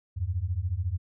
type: beating tone pair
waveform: sine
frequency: 82.41 / 96.41 Hz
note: E2 / G2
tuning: 0 / -28 cents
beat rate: 14 Hz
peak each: -30 / -29 dBFS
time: 0.16-0.98 s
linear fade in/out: 20 ms
effects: none